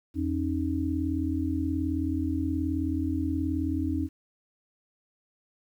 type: tone cluster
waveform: sine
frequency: 83.7 / 271.1 / 309.9 Hz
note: E2 / C#4 / D#4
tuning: +27 / -38 / -7 cents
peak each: -30 dBFS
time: 0.14-4.09 s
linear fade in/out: 50 ms
effects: 10-bit